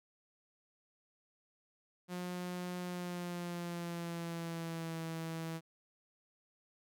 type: tone with pitch glide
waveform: sawtooth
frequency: 179.1 to 163.29 Hz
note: F3 to E3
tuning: +44 to -16 cents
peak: -35 dBFS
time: 2.08-5.61 s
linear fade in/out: 50 ms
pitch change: -160 cents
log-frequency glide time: 2.82-5 s
effects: none